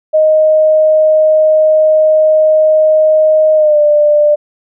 sine tone with pitch glide, 622.3 to 594.5 Hz, D#5 to D5, 0 to +21 cents, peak -5 dBFS, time 0.13-4.36 s, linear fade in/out 20 ms, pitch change -79 cents, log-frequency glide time 3.55-3.79 s, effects none

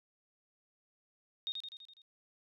sine tone with echo, 3706 Hz, A#7, 11 cents flat, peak -34 dBFS, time 1.47-1.52 s, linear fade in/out 0 ms, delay 83 ms, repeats 6, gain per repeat -4 dB, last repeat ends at 2.018 s, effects none

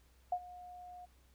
sine tone with ADSR envelope, 718 Hz, F5, 48 cents sharp, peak -29 dBFS, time 0.32-1.06 s, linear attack 4 ms, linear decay 62 ms, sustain -19 dB, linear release 16 ms, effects added 63 Hz sine -64 dBFS peak until 1.34 s + pink hiss -71 dBFS RMS until 1.34 s

